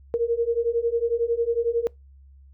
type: beating tone pair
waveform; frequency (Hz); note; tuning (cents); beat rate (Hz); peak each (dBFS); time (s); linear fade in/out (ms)
sine; 461.2 / 472.2; A#4 / A#4; -19 / +22; 11; -24 / -23; 0.14-1.87; 0
effects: noise-tail reverb RT60 0.2 s tail -25 dB re dry + added 68 Hz sine -47 dBFS peak until 2.53 s